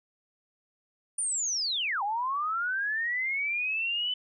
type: linear two-way sweep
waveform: sine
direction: down then up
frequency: 9397 to 784 to 3025 Hz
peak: -27 dBFS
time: 1.18-4.14 s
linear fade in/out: 5 ms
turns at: 2.03 s
effects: none